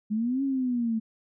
sine exponential two-way sweep, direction up then down, 207 to 277.2 to 219.4 Hz, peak -24 dBFS, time 0.1-1 s, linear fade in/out 20 ms, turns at 0.43 s, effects none

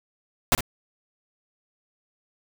pink noise with echo, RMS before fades -18 dBFS, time 0.52-0.55 s, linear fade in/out 0 ms, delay 57 ms, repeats 1, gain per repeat -11 dB, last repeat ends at 0.607 s, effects none

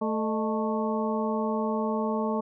harmonic tone with a mistuned harmonic, 220 Hz, A3, in tune, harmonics 1 / 2 / 3 / 4 / 5, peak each -28 / -31 / -33 / -34 / -35 dBFS, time 0.01-2.41 s, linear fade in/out 10 ms, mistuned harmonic 3, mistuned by -110 cents, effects none

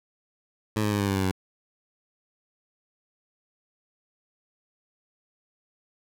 15% pulse tone with pitch steps, 107.5 / 105.04 / 102.65 / 100.3 / 98.01 / 95.77 / 93.58 Hz, A2 / G#2 / G#2 / G2 / G2 / G2 / F#2, -40 / +20 / -20 / +40 / 0 / -40 / +20 cents, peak -17 dBFS, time 0.76-1.313 s, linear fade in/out 5 ms, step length 79 ms, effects none

